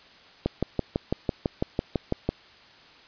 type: click train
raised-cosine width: 2 ms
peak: -10 dBFS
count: 12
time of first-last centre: 0.46-2.29 s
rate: 6.01 Hz
effects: white hiss -52 dBFS RMS until 3.07 s + resampled to 11025 Hz